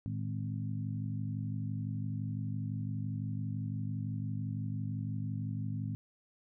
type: harmonic tone with a mistuned harmonic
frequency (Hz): 51.91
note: G#1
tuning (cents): 0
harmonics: 2 / 3 / 4 / 5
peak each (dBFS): -36 / -40 / -42 / -44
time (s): 0.06-5.95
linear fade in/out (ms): 0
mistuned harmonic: 2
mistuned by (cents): +98
effects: none